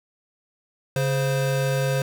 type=tone pair together; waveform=square; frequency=138.6 / 523.3 Hz; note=C#3 / C5; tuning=0 / 0 cents; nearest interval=octave + major seventh; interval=2300 cents; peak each=-23 / -26 dBFS; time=0.96-2.02 s; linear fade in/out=2 ms; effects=none